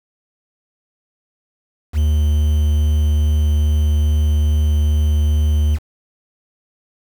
triangle tone with quantisation, 75.2 Hz, D2, 42 cents sharp, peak -10 dBFS, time 1.93-5.79 s, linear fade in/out 50 ms, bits 6, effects none

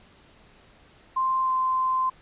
sine tone with pitch glide, 1046.5 to 1037.5 Hz, C6 to C6, 0 to -15 cents, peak -21 dBFS, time 1.16-2.1 s, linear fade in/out 10 ms, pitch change -15 cents, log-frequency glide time 1.42-1.51 s, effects pink hiss -55 dBFS RMS until 2.21 s + resampled to 8000 Hz

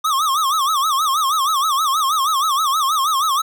square tone with vibrato, 1174.7 Hz, D6, in tune, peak -16 dBFS, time 0.04-3.42 s, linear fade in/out 10 ms, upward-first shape sine, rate 6.3 Hz, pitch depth 180 cents each way, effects none

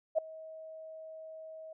sine tone with ADSR envelope, 637 Hz, D#5, 41 cents sharp, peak -22 dBFS, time 0.15-1.73 s, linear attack 33 ms, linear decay 4 ms, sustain -22 dB, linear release 4 ms, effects none

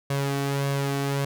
sawtooth tone with flanger, 139.4 Hz, C#3, 10 cents sharp, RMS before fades -26 dBFS, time 0.1-1.25 s, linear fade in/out 5 ms, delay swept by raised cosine 1.8 to 2.67 ms, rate 1.7 Hz, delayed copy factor +0.5, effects none

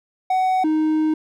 triangle tone pair in turn, 748 / 311.4 Hz, F#5 / D#4, +19 / +2 cents, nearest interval octave + minor third, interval 1517 cents, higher first, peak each -14 dBFS, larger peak neither, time 0.3-0.64 / 0.64-1.14 s, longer second, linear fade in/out 5 ms, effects none

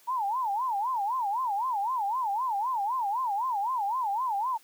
sine tone with vibrato, 910 Hz, A#5, 42 cents flat, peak -26 dBFS, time 0.07-4.58 s, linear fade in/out 20 ms, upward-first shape sine, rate 3.9 Hz, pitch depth 250 cents each way, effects white hiss -59 dBFS RMS until 4.63 s + high-pass 200 Hz 12 dB/octave

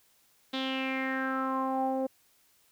sawtooth tone with low-pass filter sweep, 264.1 Hz, C4, 16 cents sharp, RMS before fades -31 dBFS, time 0.53-2.07 s, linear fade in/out 10 ms, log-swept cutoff 3700 to 600 Hz, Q 5.6, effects white hiss -66 dBFS RMS until 2.71 s

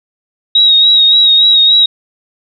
sine tone with vibrato, 3799 Hz, A#7, 32 cents sharp, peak -4 dBFS, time 0.55-1.86 s, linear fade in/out 5 ms, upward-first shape sine, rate 3.5 Hz, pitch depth 37 cents each way, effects none

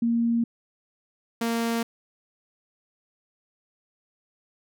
sine / sawtooth tone pair in turn, 233.1 / 231 Hz, A#3 / A#3, 0 / -16 cents, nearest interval unison, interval 16 cents, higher first, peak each -20 dBFS, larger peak neither, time 0.02-0.44 / 1.41-1.83 s, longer neither, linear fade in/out 5 ms, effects none

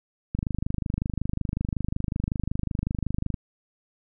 click train, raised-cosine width 5 ms, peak -14 dBFS, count 77, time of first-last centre 0.35-3.342 s, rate 25.4 Hz, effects none

